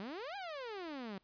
sawtooth exponential two-way sweep, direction up then down, 185 to 830.6 to 185 Hz, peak -38 dBFS, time 0-1.18 s, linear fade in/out 0 ms, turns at 0.36 s, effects pink hiss -75 dBFS RMS until 1.23 s + resampled to 11025 Hz

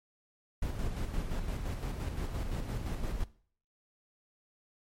brown noise with tremolo, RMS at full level -33 dBFS, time 0.62-3.24 s, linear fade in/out 5 ms, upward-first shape square, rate 5.8 Hz, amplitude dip 40%, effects noise-tail reverb RT60 0.5 s tail -19 dB re dry + MP3 64 kbps

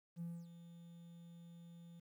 triangle tone with ADSR envelope, 170 Hz, F3, 46 cents flat, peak -38 dBFS, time 0.16-2 s, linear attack 52 ms, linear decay 250 ms, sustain -14 dB, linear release 7 ms, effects tanh soft clip ceiling -38 dBFS + 12-bit

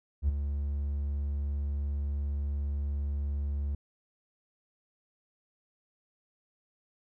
triangle tone with ADSR envelope, 71.4 Hz, D2, 48 cents flat, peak -18 dBFS, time 0.22-3.75 s, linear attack 66 ms, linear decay 15 ms, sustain -9 dB, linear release 4 ms, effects tanh soft clip ceiling -18 dBFS

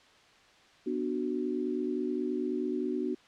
sine chord, B minor, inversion none, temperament just, 246.9 / 296.3 / 370.4 Hz, B3 / D4 / F#4, 0 / +15 / +2 cents, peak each -34 / -34 / -33 dBFS, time 0.86-3.15 s, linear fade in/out 10 ms, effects white hiss -59 dBFS RMS until 3.27 s + low-pass 4000 Hz 12 dB/octave

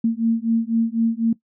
sine beating tone pair, 226.1 / 230.1 Hz, A3 / A#3, +47 / -22 cents, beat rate 4 Hz, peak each -20 dBFS, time 0.04-1.33 s, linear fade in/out 5 ms, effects noise-tail reverb RT60 0.1 s tail -19 dB re dry

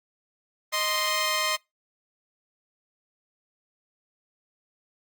10% pulse tone pair together, 622 / 1046.7 Hz, D#5 / C6, -1 / 0 cents, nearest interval major sixth, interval 901 cents, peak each -20 / -17 dBFS, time 0.72-1.57 s, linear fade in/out 20 ms, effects noise-tail reverb RT60 0.2 s tail -25 dB re dry + Opus 32 kbps

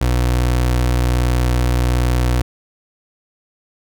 30% pulse tone, 61.3 Hz, B1, 12 cents flat, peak -11 dBFS, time 0.01-2.42 s, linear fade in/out 5 ms, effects none

